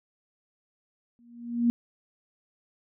sine tone with exponential growth, 237 Hz, A#3, 29 cents sharp, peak -17 dBFS, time 1.19-1.7 s, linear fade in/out 0 ms, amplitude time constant 110 ms, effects none

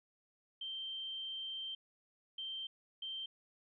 sine tone bursts at uneven times, 3136 Hz, G7, in tune, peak -40 dBFS, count 3, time 0.61-1.75 / 2.38-2.67 / 3.02-3.26 s, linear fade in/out 5 ms, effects none

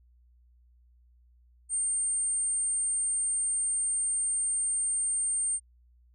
sine tone, 8730 Hz, C#9, 28 cents flat, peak -26 dBFS, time 1.69-5.6 s, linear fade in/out 50 ms, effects added 60 Hz sine -58 dBFS peak until 6.14 s

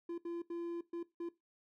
triangle tone bursts at uneven times, 341.4 Hz, F4, 39 cents flat, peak -36 dBFS, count 5, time 0.09-0.18 / 0.25-0.42 / 0.5-0.81 / 0.93-1.03 / 1.2-1.29 s, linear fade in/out 5 ms, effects noise-tail reverb RT60 0.2 s tail -18 dB re dry

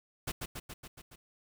pink noise with echo, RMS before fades -35 dBFS, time 0.27-0.32 s, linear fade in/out 10 ms, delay 140 ms, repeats 6, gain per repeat -3 dB, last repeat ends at 1.16 s, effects none

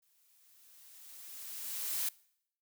blue noise with exponential growth, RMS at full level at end -33 dBFS, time 0.02-2.09 s, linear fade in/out 5 ms, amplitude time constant 450 ms, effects noise-tail reverb RT60 0.7 s tail -23 dB re dry

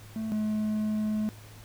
triangle tone pair in turn, 220 / 214.1 Hz, A3 / A3, 0 / -47 cents, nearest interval unison, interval 47 cents, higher first, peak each -28 / -24 dBFS, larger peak second, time 0.16-0.32 / 0.32-1.29 s, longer second, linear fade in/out 0 ms, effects added 106 Hz sine -47 dBFS peak until 1.64 s + pink hiss -52 dBFS RMS until 1.64 s

